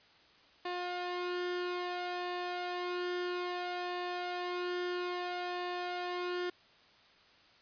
sawtooth tone with flanger, 356.7 Hz, F4, 37 cents sharp, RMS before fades -37 dBFS, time 0.65-6.5 s, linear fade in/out 5 ms, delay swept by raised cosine 1.1 to 2.2 ms, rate 0.6 Hz, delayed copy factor +0.5, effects white hiss -62 dBFS RMS until 7.61 s + resampled to 11025 Hz

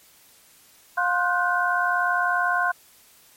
sine tone cluster, 710 / 1053 / 1453 / 1533 Hz, F5 / C6 / F#6 / G6, +28 / +11 / -32 / -39 cents, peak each -25 dBFS, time 0.97-2.72 s, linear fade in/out 10 ms, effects white hiss -54 dBFS RMS until 3.36 s + MP3 64 kbps

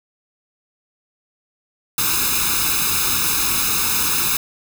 white noise with comb filter, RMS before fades -19 dBFS, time 1.98-4.37 s, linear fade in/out 2 ms, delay 0.78 ms, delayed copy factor +0.95, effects none

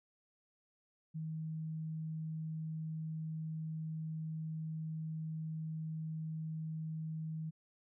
sine tone, 158.5 Hz, D#3, 32 cents sharp, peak -38 dBFS, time 1.14-7.51 s, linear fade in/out 20 ms, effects none

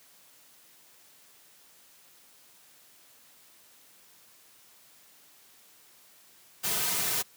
white noise with comb filter, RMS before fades -29 dBFS, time 6.63-7.23 s, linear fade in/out 20 ms, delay 3.6 ms, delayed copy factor -0.6, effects white hiss -58 dBFS RMS until 7.36 s + high-pass 100 Hz 12 dB/octave

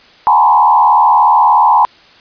sine tone with frequency modulation, 920 Hz, A#5, 23 cents flat, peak -5 dBFS, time 0.27-1.85 s, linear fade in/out 0 ms, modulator 76.8 Hz, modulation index 1.5, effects white hiss -43 dBFS RMS until 2.2 s + resampled to 11025 Hz

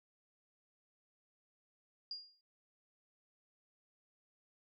sine tone with exponential decay, 4827 Hz, D8, 47 cents sharp, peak -38 dBFS, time 2.11-2.41 s, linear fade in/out 2 ms, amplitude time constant 65 ms, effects none

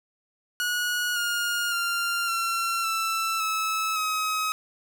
sawtooth tone with pitch steps, 1455 / 1422.6 / 1390.9 / 1359.9 / 1329.6 / 1300 / 1271 Hz, F#6 / F6 / F6 / F6 / E6 / E6 / D#6, -29 / +32 / -7 / -46 / +15 / -24 / +36 cents, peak -21 dBFS, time 0.6-4.52 s, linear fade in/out 0 ms, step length 560 ms, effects none

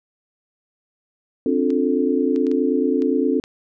sine chord, D minor seventh, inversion third, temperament just, 264.3 / 293.7 / 352.4 / 440.5 Hz, C4 / D4 / F4 / A4, +18 / 0 / +16 / +2 cents, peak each -20 / -22 / -24 / -22 dBFS, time 1.46-3.4 s, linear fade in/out 2 ms
clicks, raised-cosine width 0.2 ms, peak -23 dBFS, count 6, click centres 1.704 / 2.361 / 2.468 / 2.515 / 3.021 / 3.439 s
effects none

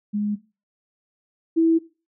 sine tone pair in turn, 207.7 / 327.7 Hz, G#3 / E4, 0 / -10 cents, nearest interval minor sixth, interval 790 cents, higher second, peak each -21 / -14 dBFS, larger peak second, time 0.13-0.36 / 1.56-1.79 s, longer neither, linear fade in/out 20 ms, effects noise-tail reverb RT60 0.3 s tail -17 dB re dry

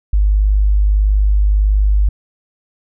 sine tone, 50.8 Hz, G#1, 38 cents flat, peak -9 dBFS, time 0.13-2.09 s, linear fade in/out 5 ms, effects none

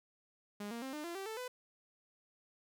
sawtooth tone with pitch steps, 205.7 / 233.6 / 265.2 / 301.2 / 342 / 388.3 / 440.9 / 500.7 Hz, G#3 / A#3 / C4 / D4 / F4 / G4 / A4 / B4, -16 / +4 / +23 / +44 / -36 / -16 / +4 / +24 cents, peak -37 dBFS, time 0.6-1.48 s, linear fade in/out 5 ms, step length 110 ms, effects none

